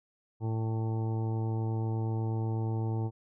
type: harmonic tone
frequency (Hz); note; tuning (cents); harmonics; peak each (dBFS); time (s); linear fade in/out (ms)
111.5; A2; +23; 1 / 2 / 3 / 4 / 5 / 6 / 7 / 8 / 10; -29 / -41 / -39 / -43 / -53 / -55 / -46 / -47 / -61; 0.4-3.11; 50
effects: none